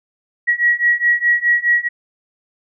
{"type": "beating tone pair", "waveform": "sine", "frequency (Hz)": [1912, 1916.8], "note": ["A#6", "A#6"], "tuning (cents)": [43, 48], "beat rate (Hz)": 4.8, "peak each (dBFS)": [-16, -15], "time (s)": [0.47, 1.89], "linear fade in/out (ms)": 20, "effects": []}